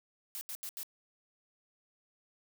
blue noise bursts, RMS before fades -41 dBFS, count 4, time 0.35-0.831 s, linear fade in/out 0 ms, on 61 ms, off 79 ms, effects none

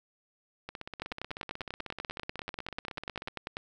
two click trains, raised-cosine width 0.3 ms, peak -23 / -19 dBFS, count 43 / 27, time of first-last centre 0.69-3.283 / 1.02-3.569 s, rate 16.2 / 10.2 Hz, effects none

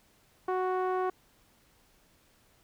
sawtooth tone with low-pass filter, 370 Hz, F#4, in tune, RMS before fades -30 dBFS, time 0.48-1.1 s, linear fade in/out 5 ms, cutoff 1100 Hz, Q 1.8, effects pink hiss -65 dBFS RMS until 2.63 s

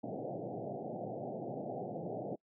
white band-pass noise, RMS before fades -41 dBFS, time 0.03-2.36 s, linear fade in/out 10 ms, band 110 to 770 Hz, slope 96 dB/octave, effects noise-tail reverb RT60 0.1 s tail -25 dB re dry

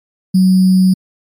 sine tone with sample-and-hold, 186.6 Hz, F#3, 15 cents sharp, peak -6 dBFS, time 0.34-0.94 s, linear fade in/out 10 ms, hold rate 4900 Hz, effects MP3 64 kbps

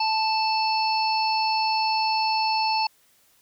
harmonic tone, 880 Hz, A5, in tune, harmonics 1 / 3 / 5 / 6, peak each -22 / -30 / -28 / -33 dBFS, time 0-2.87 s, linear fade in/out 5 ms, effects white hiss -61 dBFS RMS until 3.41 s

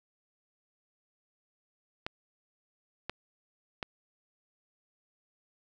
clicks, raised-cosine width 0.3 ms, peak -18 dBFS, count 3, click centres 2.065 / 3.096 / 3.828 s, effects none

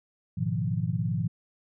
sine chord, F half-diminished seventh, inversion first, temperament equal with one note detuned, 106.38 / 123.47 / 155.56 / 174.61 Hz, Ab2 / Cb3 / Eb3 / F3, +42 / 0 / 0 / 0 cents, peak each -31 dBFS, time 0.37-1.28 s, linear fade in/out 10 ms, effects none

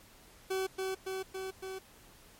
40% pulse tone with echo, 380 Hz, F#4, 46 cents sharp, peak -30 dBFS, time 0.5-0.67 s, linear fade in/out 10 ms, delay 280 ms, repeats 4, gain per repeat -2 dB, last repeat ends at 1.79 s, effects pink hiss -58 dBFS RMS until 2.39 s + MP3 64 kbps

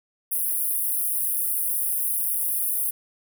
pink high-pass noise, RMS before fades -25 dBFS, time 0.31-2.91 s, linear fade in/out 10 ms, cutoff 9600 Hz, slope 96 dB/octave, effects none

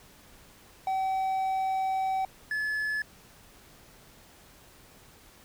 triangle tone pair in turn, 764 / 1718.7 Hz, G5 / A6, -45 / -41 cents, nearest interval octave + major second, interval 1404 cents, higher second, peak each -24 / -26 dBFS, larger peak first, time 0.87-2.25 / 2.51-3.02 s, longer first, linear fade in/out 2 ms, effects pink hiss -55 dBFS RMS until 5.44 s

